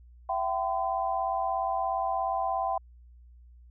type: tone cluster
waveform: sine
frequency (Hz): 670 / 767 / 1019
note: E5 / G5 / C6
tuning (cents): +28 / -38 / -46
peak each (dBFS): -32 / -29 / -32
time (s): 0.29-2.78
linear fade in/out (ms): 5
effects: added 60 Hz sine -50 dBFS peak until 3.7 s